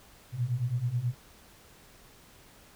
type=beating tone pair; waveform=sine; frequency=116.54 / 125.84 Hz; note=A#2 / B2; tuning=0 / +33 cents; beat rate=9.3 Hz; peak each=-32 / -29 dBFS; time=0.32-1.15 s; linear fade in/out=50 ms; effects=pink hiss -56 dBFS RMS until 2.75 s